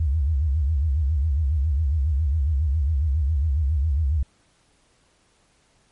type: tone with vibrato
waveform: sine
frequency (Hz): 73.42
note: D2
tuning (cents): 0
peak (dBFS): -18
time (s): 0-4.23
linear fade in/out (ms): 5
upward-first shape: sine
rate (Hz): 7.3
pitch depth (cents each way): 200
effects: pink hiss -62 dBFS RMS until 5.91 s + MP3 48 kbps